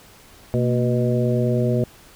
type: harmonic tone with a mistuned harmonic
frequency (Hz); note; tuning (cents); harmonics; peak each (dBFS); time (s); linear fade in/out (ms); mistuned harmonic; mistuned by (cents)
123.47; B2; 0; 1 / 2 / 3 / 4 / 5; -20 / -23 / -25 / -26 / -27; 0.54-1.84; 0; 2; -100
effects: pink hiss -48 dBFS RMS until 2.15 s